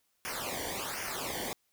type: noise with flanger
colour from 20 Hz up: pink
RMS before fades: -37 dBFS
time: 0.25-1.53 s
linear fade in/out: 0 ms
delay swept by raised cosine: 0.25 to 0.78 ms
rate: 1.3 Hz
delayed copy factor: -0.85
effects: white hiss -75 dBFS RMS until 1.72 s